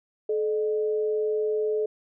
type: tone pair together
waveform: sine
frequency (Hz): 429.9 / 608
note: A4 / D#5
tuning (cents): -40 / -40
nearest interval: tritone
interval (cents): 600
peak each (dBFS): -23 / -34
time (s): 0.29-1.86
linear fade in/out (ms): 5
effects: none